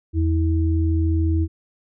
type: tone pair together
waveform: sine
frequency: 82.86 / 323.3 Hz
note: E2 / E4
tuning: +9 / -34 cents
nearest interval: 2 octaves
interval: 2357 cents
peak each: -17 / -24 dBFS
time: 0.13-1.48 s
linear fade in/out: 50 ms
effects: none